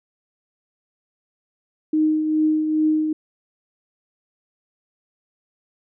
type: tone with tremolo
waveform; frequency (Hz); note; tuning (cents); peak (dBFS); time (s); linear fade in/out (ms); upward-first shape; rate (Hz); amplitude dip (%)
sine; 310.1; D#4; -6; -14; 1.93-3.13; 5; triangle; 2.4; 50
effects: none